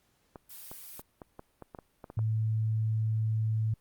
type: clicks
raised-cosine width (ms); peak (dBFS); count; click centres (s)
1; -29; 11; 0.358 / 0.715 / 0.995 / 1.218 / 1.394 / 1.623 / 1.748 / 1.788 / 2.042 / 2.101 / 2.191
type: noise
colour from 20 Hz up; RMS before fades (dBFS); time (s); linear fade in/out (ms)
blue; -46; 0.49-1.02; 20
type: tone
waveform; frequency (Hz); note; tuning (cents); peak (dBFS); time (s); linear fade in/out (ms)
sine; 110; A2; 0; -26; 2.17-3.74; 5
effects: pink hiss -71 dBFS RMS until 3.8 s + Opus 48 kbps